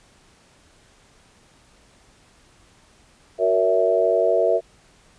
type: chord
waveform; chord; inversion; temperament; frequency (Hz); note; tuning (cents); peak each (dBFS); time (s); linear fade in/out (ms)
sine; F# dominant seventh; none; equal with one note detuned; 370 / 466.2 / 567.7 / 659.3; F#4 / A#4 / C#5 / E5; 0 / 0 / +41 / 0; -24 / -21 / -23 / -19; 3.38-4.61; 50
effects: pink hiss -55 dBFS RMS until 5.18 s + resampled to 22050 Hz